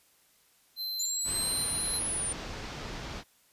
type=tone with tremolo; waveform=square; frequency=4095 Hz; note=C8; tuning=38 cents flat; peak=-33 dBFS; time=0.76-2.01 s; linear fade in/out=50 ms; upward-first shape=square; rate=1.7 Hz; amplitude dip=45%
type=linear two-way sweep; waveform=sine; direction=up then down; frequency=7040 to 10420 to 9040 Hz; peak=-30 dBFS; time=0.99-2.33 s; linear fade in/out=10 ms; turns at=2.02 s
type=low-pass noise; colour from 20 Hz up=pink; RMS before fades=-40 dBFS; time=1.24-3.24 s; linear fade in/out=50 ms; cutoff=5900 Hz; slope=24 dB/octave
effects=white hiss -65 dBFS RMS until 3.52 s + resampled to 32000 Hz